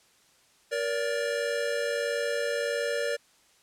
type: tone cluster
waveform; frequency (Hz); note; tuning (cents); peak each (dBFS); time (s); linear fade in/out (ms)
square; 471.5 / 573 / 1759; A#4 / D5 / A6; +20 / -43 / -1; -31 / -31 / -37; 0.71-3.17; 20
effects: white hiss -62 dBFS RMS until 3.62 s + low-pass 9000 Hz 12 dB/octave